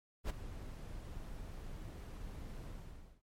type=noise with ADSR envelope; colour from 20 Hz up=brown; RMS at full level=-31 dBFS; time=0.24-3.22 s; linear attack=59 ms; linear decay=10 ms; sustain=-15 dB; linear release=530 ms; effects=MP3 64 kbps